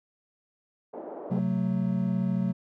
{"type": "band-pass noise", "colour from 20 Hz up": "white", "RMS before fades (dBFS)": -39, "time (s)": [0.93, 1.4], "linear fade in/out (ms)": 10, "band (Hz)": [290, 670], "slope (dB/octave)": 24}
{"type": "chord", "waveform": "triangle", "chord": "F# diminished", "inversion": "second", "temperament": "equal with one note detuned", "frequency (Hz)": [130.81, 185, 223.2], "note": ["C3", "F#3", "A3"], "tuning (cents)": [0, 0, 25], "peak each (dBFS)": [-30, -24, -29], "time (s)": [1.3, 2.53], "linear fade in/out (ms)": 20}
{"effects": []}